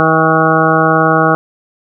harmonic tone, 159.9 Hz, D#3, 48 cents sharp, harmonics 1 / 2 / 3 / 4 / 5 / 7 / 8 / 9, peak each -16 / -16 / -16 / -16 / -16 / -16 / -16 / -16 dBFS, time 0-1.35 s, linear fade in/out 0 ms, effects none

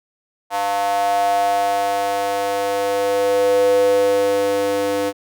square tone with high-pass filter sweep, 100 Hz, G2, 35 cents sharp, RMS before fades -18 dBFS, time 0.5-5.13 s, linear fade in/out 50 ms, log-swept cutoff 780 to 410 Hz, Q 7.3, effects none

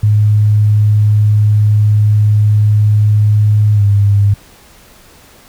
sine tone with pitch glide, 105.4 to 101.22 Hz, G#2 to G#2, +26 to -44 cents, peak -6 dBFS, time 0.03-4.34 s, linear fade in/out 5 ms, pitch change -70 cents, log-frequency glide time 3.74-3.83 s, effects pink hiss -42 dBFS RMS until 5.48 s

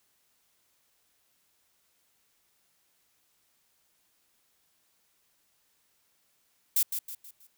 violet noise with echo, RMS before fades -24 dBFS, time 6.76-6.83 s, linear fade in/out 5 ms, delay 160 ms, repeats 4, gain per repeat -8 dB, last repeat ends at 7.47 s, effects white hiss -71 dBFS RMS until 7.57 s

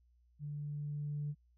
sine tone with level ramp, 146.83 Hz, D3, in tune, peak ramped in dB -39 to -34 dBFS, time 0.39-1.35 s, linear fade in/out 50 ms, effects tanh soft clip ceiling -31 dBFS + added 60 Hz sine -66 dBFS peak until 1.57 s

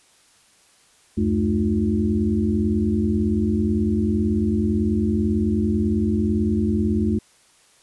sine tone cluster, 74.9 / 93 / 215.7 / 305.3 / 356 Hz, D2 / F#2 / A3 / D#4 / F4, +35 / +9 / -34 / -33 / +33 cents, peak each -28 / -25 / -20 / -27 / -27 dBFS, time 1.17-7.19 s, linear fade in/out 10 ms, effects white hiss -56 dBFS RMS until 7.82 s + resampled to 24000 Hz

